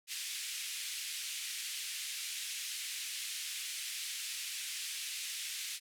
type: band-pass noise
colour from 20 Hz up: pink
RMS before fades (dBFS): -41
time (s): 0.07-5.8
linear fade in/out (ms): 50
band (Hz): 2300 to 12000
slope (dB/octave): 24
effects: none